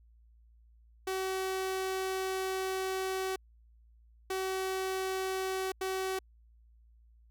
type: tone bursts at uneven times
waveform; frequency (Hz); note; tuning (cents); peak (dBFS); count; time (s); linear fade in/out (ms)
sawtooth; 379; F#4; +42; -28; 3; 1.07-3.36 / 4.3-5.72 / 5.81-6.19; 5
effects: added 57 Hz sine -58 dBFS peak until 7.3 s